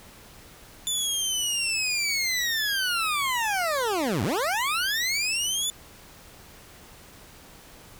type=linear two-way sweep; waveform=20% pulse; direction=down then up; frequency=3520 to 86.1 to 3520 Hz; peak=-19 dBFS; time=0.87-5.7 s; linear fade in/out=0 ms; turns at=4.23 s; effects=pink hiss -49 dBFS RMS until 7.99 s